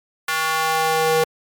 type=tone with high-pass filter sweep; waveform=square; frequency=159.5 Hz; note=D#3; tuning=43 cents sharp; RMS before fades=-19 dBFS; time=0.28-1.24 s; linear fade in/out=5 ms; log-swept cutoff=1400 to 460 Hz; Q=1.8; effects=MP3 96 kbps